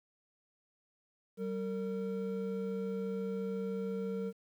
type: tone pair together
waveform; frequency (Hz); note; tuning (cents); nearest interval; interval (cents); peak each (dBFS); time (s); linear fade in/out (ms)
triangle; 192.19 / 457.1; G3 / A#4; -34 / -34; octave + minor third; 1500; -35 / -35; 1.37-4.33; 50
effects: 11-bit